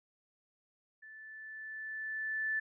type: tone with level ramp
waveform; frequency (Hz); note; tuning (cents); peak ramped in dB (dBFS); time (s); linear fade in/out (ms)
sine; 1753; A6; -7; -50 to -30; 1.02-2.6; 10
effects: none